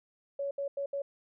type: tone bursts at uneven times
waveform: sine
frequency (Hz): 560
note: C#5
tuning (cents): +18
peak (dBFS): -31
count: 4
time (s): 0.39-0.51 / 0.58-0.68 / 0.77-0.86 / 0.93-1.02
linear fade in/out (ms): 5
effects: none